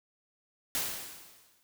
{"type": "noise with exponential decay", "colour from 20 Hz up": "white", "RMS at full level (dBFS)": -30, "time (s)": [0.75, 1.63], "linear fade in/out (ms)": 0, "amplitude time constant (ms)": 190, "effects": []}